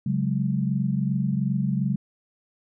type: chord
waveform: sine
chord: C# suspended fourth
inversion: none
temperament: equal with one note detuned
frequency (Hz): 137.79 / 185 / 207.7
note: C#3 / F#3 / G#3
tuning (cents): -10 / 0 / 0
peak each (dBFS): -25 / -26 / -27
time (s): 0.06-1.96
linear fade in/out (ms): 5
effects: none